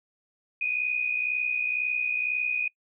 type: tone pair together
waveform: sine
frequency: 2427 / 2489 Hz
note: D#7 / D#7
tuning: -44 / 0 cents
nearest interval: unison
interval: 44 cents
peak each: -31 / -26 dBFS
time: 0.61-2.68 s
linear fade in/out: 5 ms
effects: noise-tail reverb RT60 0.1 s tail -24 dB re dry